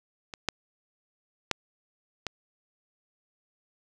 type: clicks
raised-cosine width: 0.2 ms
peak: -21 / -8 / -7 / -14 dBFS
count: 4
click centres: 0.338 / 0.487 / 1.513 / 2.267 s
effects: none